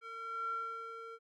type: tone with band-pass filter sweep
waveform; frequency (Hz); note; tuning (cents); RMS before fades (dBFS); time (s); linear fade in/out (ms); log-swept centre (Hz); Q
square; 455.6; A#4; -40; -42; 0.01-1.19; 50; 1700 to 1000; 7.9
effects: none